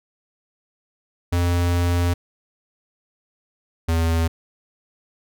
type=tone pair in turn; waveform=square; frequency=87.31 / 82.41 Hz; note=F2 / E2; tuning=0 / 0 cents; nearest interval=minor second; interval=100 cents; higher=first; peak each=-18 / -18 dBFS; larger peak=neither; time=1.32-2.14 / 3.88-4.28 s; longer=first; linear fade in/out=10 ms; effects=none

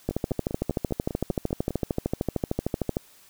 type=two click trains; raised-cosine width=2 ms; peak=-18 / -11 dBFS; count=9 / 39; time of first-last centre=0.11-1.707 / 0.09-2.969 s; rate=5.01 / 13.2 Hz; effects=white hiss -55 dBFS RMS until 3.29 s

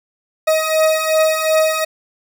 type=beating tone pair; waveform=40% pulse; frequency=629 / 631.7 Hz; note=D#5 / D#5; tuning=+19 / +26 cents; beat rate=2.7 Hz; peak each=-17 / -14 dBFS; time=0.47-1.85 s; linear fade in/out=10 ms; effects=none

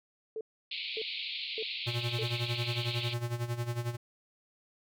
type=tone bursts; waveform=sine; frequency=440 Hz; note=A4; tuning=in tune; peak=-34 dBFS; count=4; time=0.36-2.236 s; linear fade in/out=2 ms; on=49 ms; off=560 ms
type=band-pass noise; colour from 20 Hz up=white; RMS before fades=-38 dBFS; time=0.71-3.14 s; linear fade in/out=5 ms; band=2200 to 4400 Hz; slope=96 dB/octave
type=tone with tremolo; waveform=square; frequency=119.3 Hz; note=A#2; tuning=41 cents sharp; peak=-30 dBFS; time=1.86-3.97 s; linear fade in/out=20 ms; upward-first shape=sine; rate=11 Hz; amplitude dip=75%
effects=none

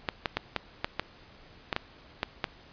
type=clicks; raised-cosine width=0.3 ms; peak=-11 dBFS; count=10; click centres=0.088 / 0.258 / 0.37 / 0.563 / 0.845 / 0.996 / 1.728 / 1.764 / 2.231 / 2.442 s; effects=pink hiss -54 dBFS RMS until 2.72 s + resampled to 11025 Hz

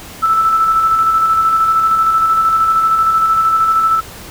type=tone with tremolo; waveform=sine; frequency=1318.5 Hz; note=E6; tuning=in tune; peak=-8 dBFS; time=0.22-4.01 s; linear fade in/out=20 ms; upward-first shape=square; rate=13 Hz; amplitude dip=30%; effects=pink hiss -33 dBFS RMS until 4.3 s

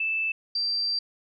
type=tone pair in turn; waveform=sine; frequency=2637 / 4699 Hz; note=E7 / D8; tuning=0 / 0 cents; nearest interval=minor seventh; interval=1000 cents; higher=second; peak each=-24 dBFS; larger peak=neither; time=0-0.32 / 0.55-0.99 s; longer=second; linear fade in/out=5 ms; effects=none

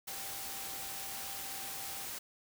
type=tone in noise; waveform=sine; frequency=784 Hz; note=G5; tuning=in tune; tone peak=-51 dBFS; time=0.07-2.06 s; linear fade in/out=10 ms; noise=white; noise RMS=-42 dBFS; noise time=0.07-2.19 s; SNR=-12 dB; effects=none

